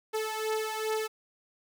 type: beating tone pair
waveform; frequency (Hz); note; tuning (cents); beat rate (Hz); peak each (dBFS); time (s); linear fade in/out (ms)
sawtooth; 435.1 / 437.6; A4 / A4; -19 / -9; 2.5; -28 / -30; 0.13-1.08; 20
effects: none